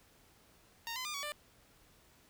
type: tone with pitch steps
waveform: 10% pulse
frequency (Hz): 924 / 1020 / 1206 / 1128 / 593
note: A#5 / C6 / D6 / C#6 / D5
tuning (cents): -16 / -44 / +46 / +30 / +17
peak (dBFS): -30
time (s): 0.87-1.32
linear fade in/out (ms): 0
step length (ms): 90
effects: pink hiss -65 dBFS RMS until 2.29 s